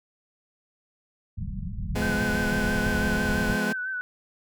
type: low-pass noise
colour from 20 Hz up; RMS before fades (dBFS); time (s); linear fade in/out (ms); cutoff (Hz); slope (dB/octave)
pink; -31; 1.37-3.57; 20; 210; 96
type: chord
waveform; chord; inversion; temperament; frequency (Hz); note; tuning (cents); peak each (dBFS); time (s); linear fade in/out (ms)
sawtooth; F diminished; none; just; 174.61 / 209.5 / 251.4; F3 / Ab3 / Cb4; 0 / +15 / +31; -29 / -23 / -27; 1.95-3.73; 10
type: tone with vibrato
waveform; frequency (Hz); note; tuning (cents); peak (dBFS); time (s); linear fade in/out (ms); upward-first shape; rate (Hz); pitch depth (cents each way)
sine; 1513; F#6; +38; -28; 2.02-4.01; 0; sine; 6; 44
effects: none